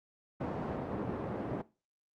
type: band-pass noise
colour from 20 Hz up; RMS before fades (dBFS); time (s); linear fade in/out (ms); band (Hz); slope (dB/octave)
pink; -37; 0.4-1.62; 10; 140 to 790; 12
effects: noise-tail reverb RT60 0.3 s tail -19 dB re dry + Opus 48 kbps